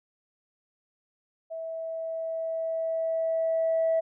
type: tone with level ramp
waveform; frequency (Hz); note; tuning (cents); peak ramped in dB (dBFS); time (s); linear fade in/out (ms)
sine; 652; E5; -19; -33 to -20; 1.5-4.01; 20
effects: tanh soft clip ceiling -18 dBFS